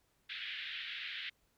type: band-pass noise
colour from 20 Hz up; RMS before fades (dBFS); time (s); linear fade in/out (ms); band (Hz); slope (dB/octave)
white; -43; 0.29-1.3; 10; 1600 to 3700; 48
effects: pink hiss -75 dBFS RMS until 1.57 s